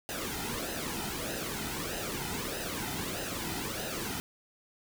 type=noise with flanger; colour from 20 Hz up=pink; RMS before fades=-36 dBFS; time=0.09-4.2 s; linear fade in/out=0 ms; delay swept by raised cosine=0.88 to 1.82 ms; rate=1.6 Hz; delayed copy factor=-0.65; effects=none